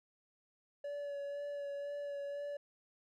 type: tone with vibrato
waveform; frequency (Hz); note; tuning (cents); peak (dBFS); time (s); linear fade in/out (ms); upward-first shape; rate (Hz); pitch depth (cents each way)
triangle; 571; D5; -49; -37; 0.84-2.57; 5; sine; 2; 18
effects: none

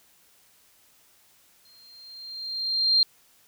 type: tone with exponential growth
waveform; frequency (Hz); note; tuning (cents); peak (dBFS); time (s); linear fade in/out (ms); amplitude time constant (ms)
sine; 4186; C8; 0; -15; 1.65-3.03; 2; 300
effects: white hiss -60 dBFS RMS until 3.47 s

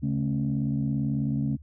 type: tone cluster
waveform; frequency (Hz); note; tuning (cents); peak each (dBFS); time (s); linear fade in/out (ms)
sine; 139.3 / 216.2 / 274.5; C#3 / A3 / C#4; +9 / -30 / -17; -26 / -28 / -30; 0.02-1.57; 20
effects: tanh soft clip ceiling -17 dBFS + added 75 Hz sine -45 dBFS peak until 1.62 s

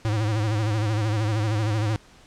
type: tone with vibrato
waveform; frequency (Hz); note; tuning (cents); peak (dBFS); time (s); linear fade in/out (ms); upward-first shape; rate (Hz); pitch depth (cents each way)
square; 107.6; A2; -38; -22; 0.05-1.96; 0; sine; 13; 84
effects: pink hiss -52 dBFS RMS until 2.26 s + low-pass 7000 Hz 12 dB/octave

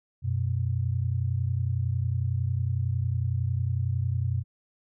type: tone pair together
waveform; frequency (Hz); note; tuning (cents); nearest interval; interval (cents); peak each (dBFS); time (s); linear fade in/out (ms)
sine; 92.5 / 123.47; F#2 / B2; 0 / 0; perfect fourth; 500; -27; 0.22-4.44; 50
effects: none

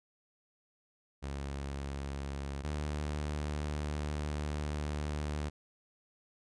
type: tone pair in turn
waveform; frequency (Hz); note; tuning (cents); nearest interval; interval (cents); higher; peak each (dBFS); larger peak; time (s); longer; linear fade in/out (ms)
sawtooth; 69.6 / 74.47; C#2 / D2; +8 / +25; minor second; 117; second; -33 / -30; second; 1.22-2.63 / 2.63-5.5; second; 20
effects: resampled to 22050 Hz

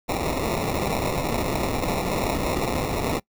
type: noise with sample-and-hold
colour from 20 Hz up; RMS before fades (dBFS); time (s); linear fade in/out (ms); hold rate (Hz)
white; -25; 0.08-3.2; 20; 1575
effects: noise-tail reverb RT60 0.1 s tail -23 dB re dry

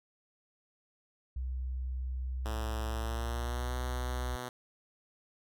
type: tone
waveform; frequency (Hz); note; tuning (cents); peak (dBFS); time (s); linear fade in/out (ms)
sine; 63.7; C2; -46; -33; 1.36-4.36; 5
type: tone with pitch glide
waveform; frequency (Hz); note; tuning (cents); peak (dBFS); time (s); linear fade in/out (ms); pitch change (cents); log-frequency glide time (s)
5% pulse; 110 to 124.19; A2 to B2; 0 to +10; -27; 2.45-4.49; 5; +210; 2.87-3.73
effects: none

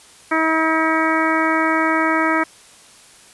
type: harmonic tone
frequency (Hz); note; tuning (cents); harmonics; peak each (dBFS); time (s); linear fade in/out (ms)
320; D#4; +49; 1 / 2 / 3 / 4 / 5 / 6 / 7; -20 / -24 / -23 / -21 / -24 / -24 / -25; 0.31-2.44; 10
effects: white hiss -46 dBFS RMS until 3.33 s + resampled to 24000 Hz

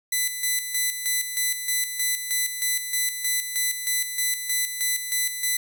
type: tone with tremolo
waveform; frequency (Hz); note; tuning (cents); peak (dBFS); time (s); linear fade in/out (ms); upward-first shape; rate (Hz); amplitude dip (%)
5% pulse; 2000; B6; +21; -11; 0.12-5.57; 5; square; 3.2; 60
effects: none

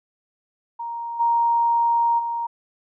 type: tone with level steps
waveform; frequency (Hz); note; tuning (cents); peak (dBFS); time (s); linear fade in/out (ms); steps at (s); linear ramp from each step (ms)
sine; 935; A#5; +5; -27 / -16 / -23; 0.79-2.47; 10; 1.19 / 2.18; 20
effects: none

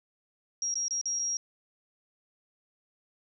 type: tone with dropouts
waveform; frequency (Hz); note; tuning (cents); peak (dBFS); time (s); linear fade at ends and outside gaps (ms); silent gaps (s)
sine; 5640; F8; +16; -28; 0.62-1.37; 1; 0.741-0.755 / 0.882-0.908 / 1.013-1.056 / 1.19-1.194
effects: none

